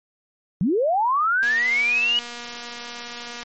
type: linear sweep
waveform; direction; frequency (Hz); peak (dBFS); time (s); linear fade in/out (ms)
sine; up; 153.6 to 2940; -17; 0.61-2.19; 0
type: click train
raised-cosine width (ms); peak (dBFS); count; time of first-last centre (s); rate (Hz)
0.2; -18; 479; 1.43-3.43; 239
effects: MP3 32 kbps